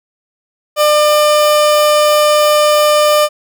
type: tone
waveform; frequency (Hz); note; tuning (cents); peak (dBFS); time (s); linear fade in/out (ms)
30% pulse; 599; D5; +34; -5; 0.76-3.29; 50
effects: none